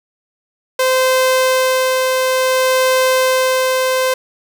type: tone with tremolo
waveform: sawtooth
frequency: 517 Hz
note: C5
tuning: 21 cents flat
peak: -7 dBFS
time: 0.79-4.14 s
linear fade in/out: 5 ms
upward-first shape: sine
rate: 0.57 Hz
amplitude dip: 25%
effects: none